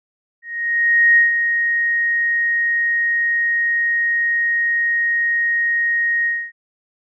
sine tone with ADSR envelope, 1871 Hz, A#6, 6 cents sharp, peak -8 dBFS, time 0.42-6.52 s, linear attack 750 ms, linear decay 140 ms, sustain -7 dB, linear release 260 ms, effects none

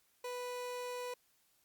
30% pulse tone, 493.9 Hz, B4, in tune, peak -37 dBFS, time 0.24-1.14 s, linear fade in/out 5 ms, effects white hiss -73 dBFS RMS until 1.64 s + Opus 48 kbps

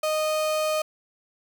35% pulse tone, 619 Hz, D#5, 9 cents flat, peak -21 dBFS, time 0.03-0.82 s, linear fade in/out 5 ms, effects none

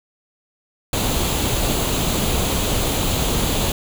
pink noise with comb filter, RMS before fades -20 dBFS, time 0.93-3.72 s, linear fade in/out 2 ms, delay 0.28 ms, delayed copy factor +0.5, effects none

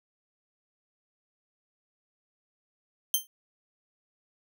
5% pulse tone with exponential decay, 3136 Hz, G7, in tune, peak -11 dBFS, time 3.14-3.27 s, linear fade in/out 1 ms, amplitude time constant 27 ms, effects none

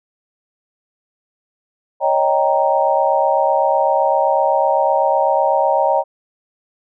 sine chord, Eb dominant seventh, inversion third, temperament equal, 554.4 / 622.3 / 784 / 932.3 Hz, Db5 / Eb5 / G5 / Bb5, 0 / 0 / 0 / 0 cents, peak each -18 dBFS, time 2-6.04 s, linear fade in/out 50 ms, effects none

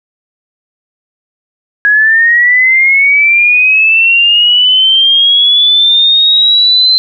sine linear sweep, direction up, 1658 to 4100 Hz, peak -4 dBFS, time 1.85-6.98 s, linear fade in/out 0 ms, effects none

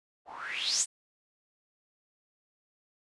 blue noise with low-pass filter sweep, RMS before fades -32 dBFS, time 0.25-0.86 s, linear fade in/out 50 ms, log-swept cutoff 660 to 8600 Hz, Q 7.2, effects resampled to 24000 Hz

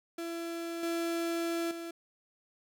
35% pulse tone with level steps, 335.8 Hz, E4, 32 cents sharp, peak -34 / -29 / -37 dBFS, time 0.18-1.91 s, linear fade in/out 5 ms, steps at 0.83 / 1.71 s, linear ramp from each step 2 ms, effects none

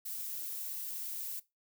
violet noise, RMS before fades -40 dBFS, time 0.05-1.4 s, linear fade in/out 10 ms, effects noise-tail reverb RT60 0.2 s tail -18 dB re dry

